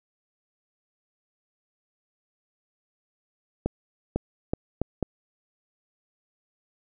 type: accelerating click train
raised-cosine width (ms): 2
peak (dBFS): -11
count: 5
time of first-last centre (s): 3.66-5.027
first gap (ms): 500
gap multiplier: 0.75
effects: none